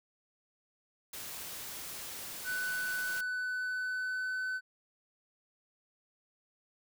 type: noise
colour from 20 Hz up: white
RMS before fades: -43 dBFS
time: 1.13-3.21 s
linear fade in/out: 5 ms
type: tone with pitch glide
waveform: triangle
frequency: 1495 to 1513.2 Hz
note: F#6 to F#6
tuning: +17 to +38 cents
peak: -31 dBFS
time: 2.44-4.61 s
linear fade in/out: 50 ms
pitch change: +21 cents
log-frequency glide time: 3.18-4.45 s
effects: none